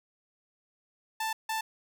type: tone bursts at uneven times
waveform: sawtooth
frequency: 884 Hz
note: A5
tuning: 8 cents sharp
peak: -26 dBFS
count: 2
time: 1.2-1.33 / 1.49-1.61 s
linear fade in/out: 5 ms
effects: none

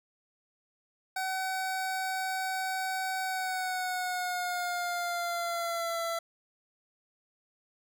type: tone with pitch glide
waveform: 25% pulse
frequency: 757 to 670.5 Hz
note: F#5 to E5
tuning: +39 to +29 cents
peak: -27 dBFS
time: 1.16-6.19 s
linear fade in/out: 5 ms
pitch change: -210 cents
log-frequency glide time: 3.22-6 s
effects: none

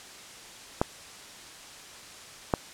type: clicks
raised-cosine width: 1 ms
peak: -8 dBFS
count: 2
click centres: 0.815 / 2.538 s
effects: white hiss -46 dBFS RMS until 2.73 s + low-pass 8000 Hz 12 dB/octave

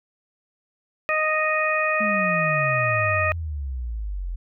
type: harmonic tone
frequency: 621 Hz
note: D#5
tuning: 3 cents flat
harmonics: 1 / 2 / 3 / 4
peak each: -25 / -25 / -25 / -25 dBFS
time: 1.09-3.32 s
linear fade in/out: 0 ms
type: exponential sweep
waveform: sine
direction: down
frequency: 220 to 41.67 Hz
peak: -26 dBFS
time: 2-4.36 s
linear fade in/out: 10 ms
effects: none

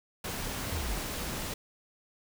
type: noise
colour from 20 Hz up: pink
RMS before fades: -36 dBFS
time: 0.24-1.54 s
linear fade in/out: 5 ms
type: linear sweep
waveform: sine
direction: down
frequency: 91 to 34.65 Hz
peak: -32 dBFS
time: 0.72-0.99 s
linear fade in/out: 10 ms
effects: none

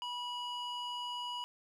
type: tone with band-pass filter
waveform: square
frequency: 974 Hz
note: B5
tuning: 24 cents flat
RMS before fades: -40 dBFS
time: 0.02-1.44 s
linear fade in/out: 0 ms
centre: 2200 Hz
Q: 3.5
effects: none

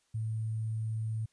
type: tone with sample-and-hold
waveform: sine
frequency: 110.5 Hz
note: A2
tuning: 8 cents sharp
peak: -31 dBFS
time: 0.14-1.26 s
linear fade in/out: 10 ms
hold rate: 8820 Hz
effects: white hiss -73 dBFS RMS until 1.32 s + resampled to 22050 Hz

